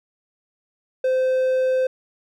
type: tone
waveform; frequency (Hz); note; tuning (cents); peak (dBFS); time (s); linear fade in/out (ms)
triangle; 517; C5; -21; -15; 1.04-1.87; 5
effects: none